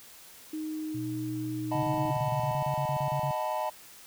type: tone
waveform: sine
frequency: 311.1 Hz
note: D#4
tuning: in tune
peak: -32 dBFS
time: 0.53-2.11 s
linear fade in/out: 5 ms
type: tone with pitch glide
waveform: sine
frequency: 122.3 to 121.46 Hz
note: B2 to B2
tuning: -16 to -28 cents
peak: -36 dBFS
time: 0.94-2.55 s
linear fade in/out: 10 ms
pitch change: -12 cents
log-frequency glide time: 1.44-1.78 s
type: chord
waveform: triangle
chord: B dominant seventh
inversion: first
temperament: equal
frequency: 622.3 / 740 / 880 / 987.8 Hz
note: D#5 / F#5 / A5 / B5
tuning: 0 / 0 / 0 / 0 cents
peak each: -31 / -35 / -31 / -34 dBFS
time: 1.71-3.7 s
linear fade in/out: 10 ms
type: tone bursts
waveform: sine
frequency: 140 Hz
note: C#3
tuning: 18 cents sharp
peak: -30 dBFS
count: 14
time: 1.75-3.311 s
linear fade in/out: 2 ms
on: 79 ms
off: 35 ms
effects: white hiss -51 dBFS RMS until 4.06 s